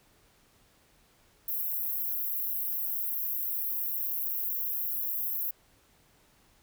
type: high-pass noise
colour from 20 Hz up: pink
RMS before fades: -32 dBFS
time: 1.48-5.51 s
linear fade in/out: 5 ms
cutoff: 12000 Hz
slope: 96 dB/octave
effects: pink hiss -64 dBFS RMS until 6.62 s